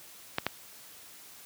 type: clicks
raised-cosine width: 0.3 ms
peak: -11 dBFS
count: 2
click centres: 0.384 / 0.466 s
effects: white hiss -51 dBFS RMS until 1.45 s + high-pass 80 Hz 12 dB/octave